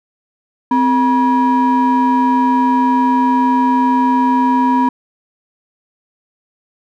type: ring-modulated tone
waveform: triangle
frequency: 352.3 Hz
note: F4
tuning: 15 cents sharp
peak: -5 dBFS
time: 0.71-4.89 s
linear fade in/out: 5 ms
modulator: 611 Hz
effects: none